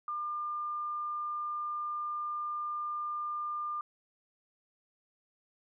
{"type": "tone", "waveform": "sine", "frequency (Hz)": 1200, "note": "D6", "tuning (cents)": 37, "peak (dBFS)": -33, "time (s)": [0.08, 3.81], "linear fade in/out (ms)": 2, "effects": []}